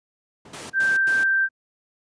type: noise with exponential decay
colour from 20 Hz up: brown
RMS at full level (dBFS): -36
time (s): 0.45-1.51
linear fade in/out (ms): 5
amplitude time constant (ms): 230
type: noise bursts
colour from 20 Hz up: pink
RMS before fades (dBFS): -35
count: 3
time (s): 0.53-1.238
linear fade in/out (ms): 5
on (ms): 170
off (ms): 99
type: tone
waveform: sine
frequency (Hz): 1568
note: G6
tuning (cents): 0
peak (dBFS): -17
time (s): 0.73-1.49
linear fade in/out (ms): 50
effects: high-pass 200 Hz 12 dB/octave + resampled to 22050 Hz